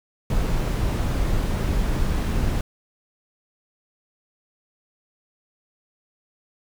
brown noise, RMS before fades -22 dBFS, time 0.3-2.61 s, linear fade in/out 2 ms, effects none

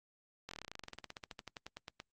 slowing click train, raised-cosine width 0.2 ms, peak -27 dBFS, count 27, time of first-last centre 0.49-2.001 s, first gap 22 ms, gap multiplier 1.07, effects Opus 48 kbps

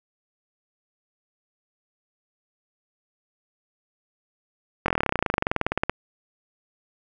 slowing click train, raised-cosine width 0.5 ms, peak -6 dBFS, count 28, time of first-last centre 4.86-5.896 s, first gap 22 ms, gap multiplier 1.04, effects none

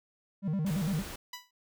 triangle tone with vibrato, 174.61 Hz, F3, in tune, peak -26 dBFS, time 0.42-1.04 s, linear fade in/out 50 ms, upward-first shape square, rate 8.8 Hz, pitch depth 210 cents each way
pink noise, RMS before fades -42 dBFS, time 0.66-1.16 s, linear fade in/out 5 ms
10% pulse tone with exponential decay, 987.8 Hz, B5, in tune, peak -28 dBFS, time 1.33-1.51 s, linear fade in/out 5 ms, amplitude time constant 39 ms
effects none

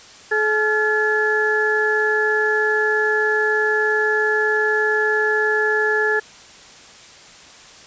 harmonic tone with a mistuned harmonic, 428.4 Hz, A4, 46 cents flat, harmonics 1 / 2 / 3 / 4, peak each -20 / -27 / -28 / -18 dBFS, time 0.31-6.2 s, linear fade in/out 10 ms, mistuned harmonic 3, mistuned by +130 cents, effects white hiss -43 dBFS RMS until 7.86 s + resampled to 16000 Hz

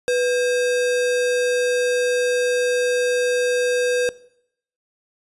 sine tone with sample-and-hold, 493.9 Hz, B4, in tune, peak -16 dBFS, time 0.08-4.09 s, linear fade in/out 0 ms, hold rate 2100 Hz, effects noise-tail reverb RT60 0.7 s tail -20 dB re dry + resampled to 24000 Hz

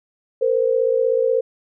sine tone pair together, 459.7 / 516 Hz, A#4 / C5, -24 / -24 cents, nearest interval major second, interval 200 cents, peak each -18 dBFS, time 0.41-1.41 s, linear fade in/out 10 ms, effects none

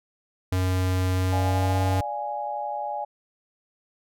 square tone with pitch glide, 92.4 to 94.34 Hz, F#2 to F#2, -2 to +34 cents, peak -22 dBFS, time 0.52-2.01 s, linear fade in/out 5 ms, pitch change +36 cents, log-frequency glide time 1.14-1.79 s
sine chord, D diminished, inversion none, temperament equal, 587.3 / 698.5 / 830.6 Hz, D5 / F5 / Ab5, 0 / 0 / 0 cents, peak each -34 / -35 / -29 dBFS, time 1.32-3.05 s, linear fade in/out 10 ms
effects none

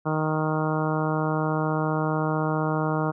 harmonic tone, 155.7 Hz, D#3, 2 cents sharp, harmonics 1 / 2 / 3 / 4 / 5 / 6 / 7 / 8 / 9, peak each -26 / -29 / -31 / -32 / -33 / -34 / -34 / -35 / -36 dBFS, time 0.05-3.12 s, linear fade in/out 20 ms, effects none

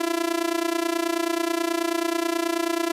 sawtooth tone with amplitude modulation, 336.6 Hz, E4, 36 cents sharp, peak -15 dBFS, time 0-2.92 s, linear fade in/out 10 ms, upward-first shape sine, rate 29.3 Hz, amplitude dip 85%, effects resampled to 32000 Hz

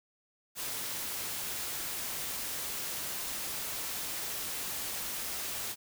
white noise, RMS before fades -37 dBFS, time 0.55-5.76 s, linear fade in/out 50 ms, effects none

